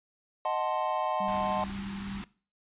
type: chord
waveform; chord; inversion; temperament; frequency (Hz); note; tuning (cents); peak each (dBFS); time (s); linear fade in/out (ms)
triangle; D# diminished seventh; none; equal; 622.3 / 740 / 880 / 1046.5; D#5 / F#5 / A5 / C6; 0 / 0 / 0 / 0; -31; 0.45-1.64; 2
type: tone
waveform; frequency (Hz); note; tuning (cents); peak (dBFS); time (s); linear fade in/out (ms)
sine; 197.4; G3; +12; -36; 1.2-2.22; 5
type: band-stop noise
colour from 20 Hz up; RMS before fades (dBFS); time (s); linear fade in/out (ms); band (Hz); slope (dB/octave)
pink; -42; 1.28-2.24; 0; 380 to 760; 96
effects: noise-tail reverb RT60 0.4 s tail -20 dB re dry + resampled to 8000 Hz